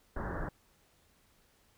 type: low-pass noise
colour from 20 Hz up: pink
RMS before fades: -37 dBFS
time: 0.16-0.49 s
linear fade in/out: 5 ms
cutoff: 1800 Hz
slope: 96 dB/octave
effects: pink hiss -68 dBFS RMS until 1.77 s